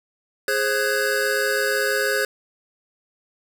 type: tone cluster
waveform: square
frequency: 415.4 / 531 / 1504 / 1659 Hz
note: G#4 / C5 / F#6 / G#6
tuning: 0 / +25 / +28 / -2 cents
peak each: -26 dBFS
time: 0.48-2.25 s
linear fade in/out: 2 ms
effects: 9-bit